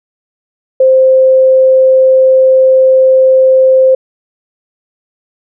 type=tone; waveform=sine; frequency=523 Hz; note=C5; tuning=1 cent flat; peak=-3 dBFS; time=0.8-3.95 s; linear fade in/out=5 ms; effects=none